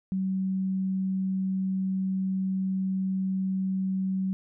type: tone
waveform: sine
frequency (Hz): 189.8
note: F#3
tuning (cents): +44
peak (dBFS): -25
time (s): 0.12-4.33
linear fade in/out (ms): 0
effects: none